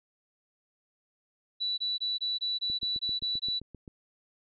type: tone bursts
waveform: sine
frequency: 3950 Hz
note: B7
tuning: in tune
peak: -28 dBFS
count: 10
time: 1.6-3.598 s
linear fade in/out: 20 ms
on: 180 ms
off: 22 ms
type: click train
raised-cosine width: 3 ms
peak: -32 dBFS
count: 10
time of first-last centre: 2.7-3.878 s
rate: 7.64 Hz
effects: none